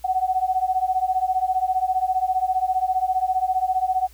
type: beating tone pair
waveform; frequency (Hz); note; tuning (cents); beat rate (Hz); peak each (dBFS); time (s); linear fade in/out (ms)
sine; 740 / 755; F#5 / F#5; 0 / +35; 15; -22; 0.04-4.08; 10
effects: added 60 Hz sine -47 dBFS peak until 4.13 s + white hiss -54 dBFS RMS until 4.13 s